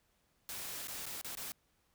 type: noise with dropouts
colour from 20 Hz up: white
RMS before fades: -43 dBFS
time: 0.49-1.52 s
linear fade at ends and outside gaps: 0 ms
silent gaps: 0.872-0.882 / 1.056-1.064 / 1.213-1.246 / 1.351-1.372 s
effects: pink hiss -75 dBFS RMS until 1.94 s